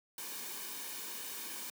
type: noise with comb filter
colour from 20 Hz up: white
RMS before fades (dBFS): -43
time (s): 0.18-1.7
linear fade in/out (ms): 2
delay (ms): 1.5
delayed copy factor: -0.6
effects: high-pass 200 Hz 12 dB/octave